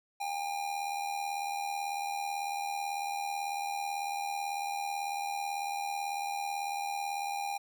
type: tone with amplitude modulation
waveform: square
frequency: 805 Hz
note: G5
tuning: 46 cents sharp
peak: -31 dBFS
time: 0.2-7.58 s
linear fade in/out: 10 ms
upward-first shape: sine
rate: 78.1 Hz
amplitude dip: 60%
effects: none